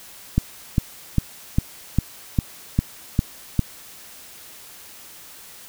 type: click train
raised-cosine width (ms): 5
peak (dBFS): -4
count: 9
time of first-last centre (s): 0.38-3.593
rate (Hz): 2.49
effects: white hiss -43 dBFS RMS until 5.68 s